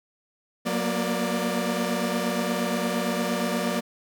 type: tone cluster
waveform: sawtooth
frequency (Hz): 183.3 / 230.9 / 239.5 / 590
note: F#3 / A#3 / A#3 / D5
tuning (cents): -16 / -16 / +47 / +8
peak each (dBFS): -26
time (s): 0.65-3.81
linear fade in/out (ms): 20
effects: none